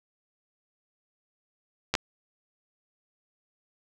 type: clicks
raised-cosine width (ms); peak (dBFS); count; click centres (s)
0.2; -7; 2; 1.94 / 1.952
effects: none